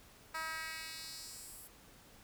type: tone with high-pass filter sweep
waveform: 10% pulse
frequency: 320 Hz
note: D#4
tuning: 49 cents sharp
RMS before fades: -45 dBFS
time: 0.34-1.68 s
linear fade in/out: 10 ms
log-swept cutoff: 1100 to 12000 Hz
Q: 1.4
effects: pink hiss -60 dBFS RMS until 2.23 s